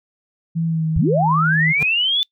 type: tone with pitch glide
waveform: sine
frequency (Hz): 164.81 to 158.92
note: E3 to D#3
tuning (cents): 0 to +37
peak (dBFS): -17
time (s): 0.55-1.73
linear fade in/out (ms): 20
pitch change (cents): -63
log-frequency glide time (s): 0.66-0.86
type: linear sweep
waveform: sine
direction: up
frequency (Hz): 41.2 to 3538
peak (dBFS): -15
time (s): 0.96-2.23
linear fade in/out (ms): 0
type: tone with exponential growth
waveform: square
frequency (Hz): 150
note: D3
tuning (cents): +37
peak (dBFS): -19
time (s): 1.75-1.83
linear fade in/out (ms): 2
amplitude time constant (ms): 16
effects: noise-tail reverb RT60 0.1 s tail -24 dB re dry